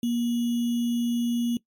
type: tone with sample-and-hold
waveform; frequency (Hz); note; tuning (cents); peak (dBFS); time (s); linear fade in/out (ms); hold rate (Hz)
sine; 237.3; A#3; +31; -22; 0.03-1.57; 2; 3150
effects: noise-tail reverb RT60 0.1 s tail -20 dB re dry + MP3 64 kbps